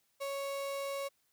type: tone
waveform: 35% pulse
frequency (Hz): 554.4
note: C#5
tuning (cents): 0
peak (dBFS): -34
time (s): 0.2-1.09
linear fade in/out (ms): 20
effects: white hiss -75 dBFS RMS until 1.32 s